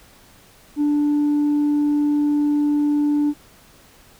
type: tone with tanh clipping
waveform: triangle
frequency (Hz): 293.7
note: D4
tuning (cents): 0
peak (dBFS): -16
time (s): 0.76-3.34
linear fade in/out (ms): 50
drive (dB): 6
effects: pink hiss -50 dBFS RMS until 4.19 s